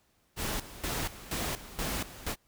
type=noise with tremolo; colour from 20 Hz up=pink; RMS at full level=-33 dBFS; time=0.36-2.36 s; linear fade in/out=50 ms; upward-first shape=square; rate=2.1 Hz; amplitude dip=80%; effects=pink hiss -70 dBFS RMS until 2.47 s